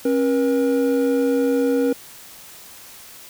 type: tone pair together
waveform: triangle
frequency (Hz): 271.2 / 479.9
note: C#4 / B4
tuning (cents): -38 / -50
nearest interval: minor seventh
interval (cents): 988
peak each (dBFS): -17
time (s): 0.05-1.93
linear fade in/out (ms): 5
effects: white hiss -42 dBFS RMS until 3.29 s